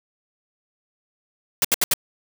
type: noise bursts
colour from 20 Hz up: white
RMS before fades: -18 dBFS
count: 4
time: 1.62-1.937 s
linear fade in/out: 2 ms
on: 26 ms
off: 71 ms
effects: none